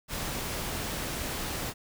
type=noise; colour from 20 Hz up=pink; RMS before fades=-34 dBFS; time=0.08-1.74 s; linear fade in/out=50 ms; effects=none